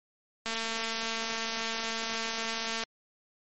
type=click train; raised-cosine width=0.2 ms; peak=-16 dBFS; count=538; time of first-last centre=0.46-2.836 s; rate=226 Hz; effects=MP3 32 kbps